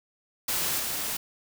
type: noise with level steps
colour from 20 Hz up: white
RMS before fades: -28 / -31 dBFS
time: 0.48-1.17 s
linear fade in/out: 5 ms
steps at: 0.79 s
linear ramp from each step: 10 ms
effects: none